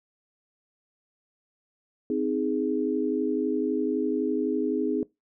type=chord; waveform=sine; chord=Ab major; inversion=first; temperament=just; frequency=259.6 / 311.5 / 415.3 Hz; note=C4 / Eb4 / Ab4; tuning=-13 / +2 / 0 cents; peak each=-28 dBFS; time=2.1-5.03 s; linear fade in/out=2 ms; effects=noise-tail reverb RT60 0.2 s tail -22 dB re dry